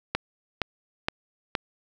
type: click train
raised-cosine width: 0.3 ms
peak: -8 dBFS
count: 4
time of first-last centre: 0.15-1.552 s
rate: 2.14 Hz
effects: none